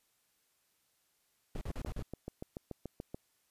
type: noise bursts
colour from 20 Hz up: brown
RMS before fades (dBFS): -39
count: 5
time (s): 1.55-2.025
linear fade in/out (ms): 2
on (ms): 63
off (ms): 40
type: click train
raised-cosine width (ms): 2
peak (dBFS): -27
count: 12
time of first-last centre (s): 1.56-3.145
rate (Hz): 6.94
effects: white hiss -75 dBFS RMS until 3.5 s + resampled to 32000 Hz